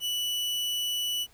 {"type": "tone", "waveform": "40% pulse", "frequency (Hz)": 2960, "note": "F#7", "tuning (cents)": 0, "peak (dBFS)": -27, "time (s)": [0, 1.27], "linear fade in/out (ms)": 50, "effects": ["pink hiss -60 dBFS RMS until 1.33 s"]}